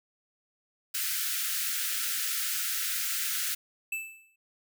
white high-pass noise, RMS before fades -31 dBFS, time 0.94-3.55 s, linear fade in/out 10 ms, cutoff 1300 Hz, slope 96 dB/octave
square tone with exponential decay, 2637 Hz, E7, in tune, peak -29 dBFS, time 3.92-4.36 s, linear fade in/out 5 ms, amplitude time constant 94 ms
effects none

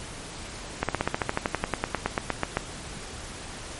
slowing click train, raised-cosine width 0.5 ms, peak -8 dBFS, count 20, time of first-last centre 0.83-2.571 s, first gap 57 ms, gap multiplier 1.05, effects pink hiss -39 dBFS RMS until 3.79 s + MP3 48 kbps

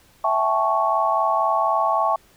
sine chord, A dominant seventh, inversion second, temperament equal with one note detuned, 659.3 / 784 / 867.9 / 1108.7 Hz, E5 / G5 / A5 / C#6, 0 / 0 / -24 / 0 cents, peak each -23 / -25 / -23 / -21 dBFS, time 0.24-2.16 s, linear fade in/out 5 ms, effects pink hiss -55 dBFS RMS until 2.36 s

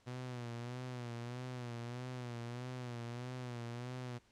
sawtooth tone with vibrato, 122.3 Hz, B2, 16 cents flat, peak -38 dBFS, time 0.06-4.19 s, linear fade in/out 20 ms, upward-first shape sine, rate 1.6 Hz, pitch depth 67 cents each way, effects pink hiss -70 dBFS RMS until 4.31 s + low-pass 7000 Hz 12 dB/octave

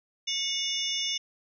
sine tone cluster, 2201 / 2886 / 3544 / 5390 / 6230 Hz, C#7 / F#7 / A7 / E8 / G8, -13 / -44 / +12 / +38 / -12 cents, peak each -38 / -33 / -32 / -34 / -36 dBFS, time 0.27-1.18 s, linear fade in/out 10 ms, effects none

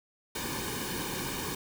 pink noise with comb filter, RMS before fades -35 dBFS, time 0.35-1.55 s, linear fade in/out 5 ms, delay 1.5 ms, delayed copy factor -0.75, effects none

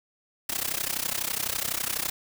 white noise with amplitude modulation, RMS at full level -26 dBFS, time 0.49-2.1 s, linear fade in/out 5 ms, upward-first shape sine, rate 32 Hz, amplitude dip 90%, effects none

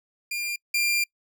sawtooth tone pair in turn, 2399 / 2388 Hz, D7 / D7, +36 / +28 cents, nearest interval unison, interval 8 cents, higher first, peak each -24 / -18 dBFS, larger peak second, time 0.31-0.56 / 0.74-1.04 s, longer second, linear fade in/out 5 ms, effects noise-tail reverb RT60 0.1 s tail -26 dB re dry

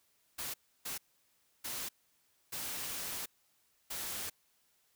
white noise bursts at uneven times, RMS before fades -40 dBFS, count 5, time 0.38-0.54 / 0.85-0.98 / 1.64-1.89 / 2.52-3.26 / 3.9-4.3 s, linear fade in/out 10 ms, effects white hiss -73 dBFS RMS until 4.95 s

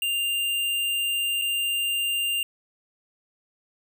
square tone with dropouts, 2794 Hz, F7, in tune, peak -24 dBFS, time 0.02-2.43 s, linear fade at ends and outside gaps 2 ms, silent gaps 1.415-1.419 s, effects none

